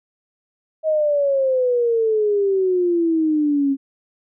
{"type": "exponential sweep", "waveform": "sine", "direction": "down", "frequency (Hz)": [636, 270.5], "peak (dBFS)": -15, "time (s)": [0.83, 3.77], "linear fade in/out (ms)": 50, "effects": []}